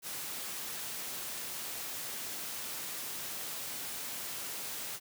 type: noise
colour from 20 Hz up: white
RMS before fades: -40 dBFS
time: 0.02-5 s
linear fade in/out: 50 ms
effects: high-pass 100 Hz 12 dB/octave